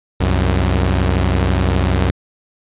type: tone pair together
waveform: sawtooth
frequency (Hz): 65.53 / 92.4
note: C2 / F#2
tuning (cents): +3 / -2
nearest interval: tritone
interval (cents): 595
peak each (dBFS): -12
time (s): 0.2-2.11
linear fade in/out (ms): 10
effects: resampled to 8000 Hz